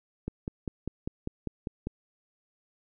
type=click train; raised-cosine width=3 ms; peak=-19 dBFS; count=9; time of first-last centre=0.28-1.87 s; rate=5.03 Hz; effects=none